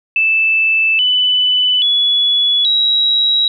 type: tone with pitch steps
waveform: sine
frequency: 2637 / 2994 / 3400 / 3861 Hz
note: E7 / F#7 / G#7 / B7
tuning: 0 / +20 / +40 / -40 cents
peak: -10 dBFS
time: 0.16-3.48 s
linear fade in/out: 2 ms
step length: 830 ms
effects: none